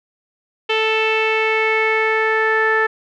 sawtooth tone with low-pass filter sweep, 440 Hz, A4, in tune, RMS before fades -17 dBFS, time 0.69-2.87 s, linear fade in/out 10 ms, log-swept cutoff 2900 to 1700 Hz, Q 5.5, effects none

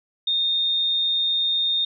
sine tone, 3664 Hz, A#7, 31 cents flat, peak -19 dBFS, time 0.27-1.85 s, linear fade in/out 5 ms, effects none

